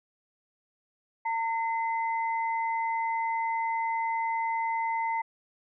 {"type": "tone pair together", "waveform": "sine", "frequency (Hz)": [910, 2045], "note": ["A#5", "C7"], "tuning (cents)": [-42, -40], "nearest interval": "octave + major second", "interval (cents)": 1402, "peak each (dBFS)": [-27, -35], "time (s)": [1.25, 5.22], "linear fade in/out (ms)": 10, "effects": []}